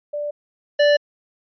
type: tone pair in turn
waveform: sine / square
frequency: 588 / 584.7 Hz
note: D5 / D5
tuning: +2 / -8 cents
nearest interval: unison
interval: 10 cents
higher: first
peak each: -23 / -13 dBFS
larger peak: second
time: 0.13-0.31 / 0.79-0.97 s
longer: neither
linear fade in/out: 10 ms
effects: resampled to 11025 Hz